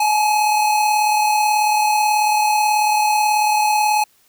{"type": "tone pair together", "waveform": "square", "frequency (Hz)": [844.7, 883], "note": ["G#5", "A5"], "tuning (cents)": [29, 6], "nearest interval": "minor second", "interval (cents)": 77, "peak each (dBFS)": [-15, -26], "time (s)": [0, 4.04], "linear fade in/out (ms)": 5, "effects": ["white hiss -57 dBFS RMS until 4.28 s"]}